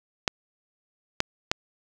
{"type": "clicks", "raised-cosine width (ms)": 0.2, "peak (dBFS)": -4, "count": 3, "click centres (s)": [0.278, 1.204, 1.515], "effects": []}